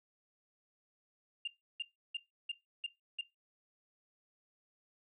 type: tone bursts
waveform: sine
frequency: 2800 Hz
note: F7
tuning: 4 cents sharp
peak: -33 dBFS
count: 6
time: 1.45-3.212 s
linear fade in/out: 5 ms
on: 27 ms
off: 320 ms
effects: noise-tail reverb RT60 0.2 s tail -19 dB re dry + tanh soft clip ceiling -31 dBFS